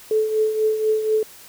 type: tone with tremolo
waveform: sine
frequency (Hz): 434.2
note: A4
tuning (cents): -23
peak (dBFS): -14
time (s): 0.11-1.23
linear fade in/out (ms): 2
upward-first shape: triangle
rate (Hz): 4.1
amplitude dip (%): 65
effects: white hiss -44 dBFS RMS until 1.48 s